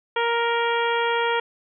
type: harmonic tone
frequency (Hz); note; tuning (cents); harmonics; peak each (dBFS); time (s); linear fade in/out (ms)
467.8; A#4; +6; 1 / 2 / 3 / 4 / 5 / 6 / 7; -24 / -24 / -28 / -30 / -32 / -35 / -33; 0.16-1.4; 5
effects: none